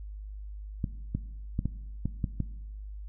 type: clicks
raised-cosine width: 5 ms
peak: -16 dBFS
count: 7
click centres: 0.842 / 1.15 / 1.591 / 1.656 / 2.056 / 2.242 / 2.403 s
effects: noise-tail reverb RT60 1.0 s tail -17 dB re dry + added 51 Hz sine -38 dBFS peak until 3.08 s